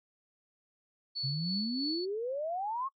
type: tone with tremolo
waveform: sine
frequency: 4435 Hz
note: C#8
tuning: in tune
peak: -32 dBFS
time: 1.15-2.06 s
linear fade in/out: 20 ms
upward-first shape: sine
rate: 3.1 Hz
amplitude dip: 50%
type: exponential sweep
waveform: sine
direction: up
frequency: 128.9 to 1112 Hz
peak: -32 dBFS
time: 1.23-2.89 s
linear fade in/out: 20 ms
effects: noise-tail reverb RT60 0.1 s tail -24 dB re dry + AAC 48 kbps

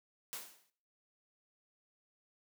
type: noise with exponential decay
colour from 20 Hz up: white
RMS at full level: -40 dBFS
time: 0.33-0.7 s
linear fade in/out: 0 ms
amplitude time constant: 80 ms
effects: noise-tail reverb RT60 0.5 s tail -17 dB re dry + high-pass 200 Hz 12 dB/octave

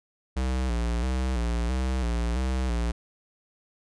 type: tone with vibrato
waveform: square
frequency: 61.2 Hz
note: B1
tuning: 15 cents flat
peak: -25 dBFS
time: 0.36-2.92 s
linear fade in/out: 10 ms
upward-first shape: square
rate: 1.5 Hz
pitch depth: 82 cents each way
effects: resampled to 22050 Hz

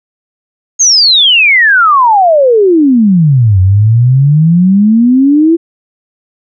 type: exponential two-way sweep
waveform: sine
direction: down then up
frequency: 6640 to 91.2 to 340.3 Hz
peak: -3 dBFS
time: 0.79-5.57 s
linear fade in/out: 20 ms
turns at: 3.6 s
effects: none

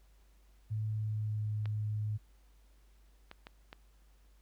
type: tone with pitch glide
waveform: sine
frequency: 108.1 to 106.24 Hz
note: A2 to G#2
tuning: -30 to +40 cents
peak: -32 dBFS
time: 0.7-2.18 s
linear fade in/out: 20 ms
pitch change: -30 cents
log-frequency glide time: 0.88-1.53 s
type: clicks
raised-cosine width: 0.3 ms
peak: -30 dBFS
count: 4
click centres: 1.657 / 3.314 / 3.469 / 3.729 s
effects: added 50 Hz sine -60 dBFS peak until 4.41 s + pink hiss -72 dBFS RMS until 4.41 s

